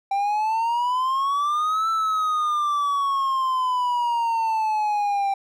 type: exponential two-way sweep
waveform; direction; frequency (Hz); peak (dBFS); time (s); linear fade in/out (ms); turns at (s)
triangle; up then down; 784 to 1331 to 784; -18; 0.11-5.34; 5; 1.89
effects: none